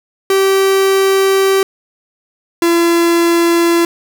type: tone pair in turn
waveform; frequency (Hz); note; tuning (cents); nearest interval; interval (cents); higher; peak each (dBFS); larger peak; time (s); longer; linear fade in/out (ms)
45% pulse; 387.3 / 339.5; G4 / F4; -21 / -49; major second; 228; first; -9; neither; 0.3-1.63 / 2.62-3.85; first; 2
effects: 7-bit